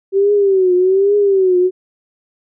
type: tone with vibrato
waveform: sine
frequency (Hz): 384.8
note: G4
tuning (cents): -32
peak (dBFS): -9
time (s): 0.12-1.71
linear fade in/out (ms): 50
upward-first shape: triangle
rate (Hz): 1.2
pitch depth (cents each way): 130
effects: none